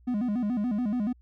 triangle tone with vibrato, 226.5 Hz, A#3, 50 cents flat, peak -23 dBFS, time 0.07-1.13 s, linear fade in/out 10 ms, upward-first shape square, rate 7 Hz, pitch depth 160 cents each way, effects added 60 Hz sine -54 dBFS peak until 1.21 s

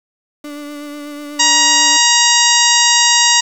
35% pulse tone with vibrato, 292.6 Hz, D4, 6 cents flat, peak -25 dBFS, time 0.44-1.97 s, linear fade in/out 5 ms, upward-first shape sine, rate 8.1 Hz, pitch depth 21 cents each way
harmonic tone, 948 Hz, A#5, 29 cents sharp, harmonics 1 / 2 / 3 / 4 / 5 / 6 / 7 / 8, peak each -17 / -17 / -17 / -17 / -17 / -17 / -17 / -17 dBFS, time 1.39-3.41 s, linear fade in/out 10 ms
effects 7-bit

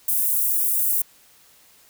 white high-pass noise, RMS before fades -21 dBFS, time 0.08-1.02 s, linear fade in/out 5 ms, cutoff 9900 Hz, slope 24 dB/octave, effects white hiss -54 dBFS RMS until 1.89 s

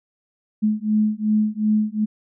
sine beating tone pair, 212.4 / 215.1 Hz, G#3 / A3, +39 / -39 cents, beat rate 2.7 Hz, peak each -20 dBFS, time 0.62-2.06 s, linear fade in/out 20 ms, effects none

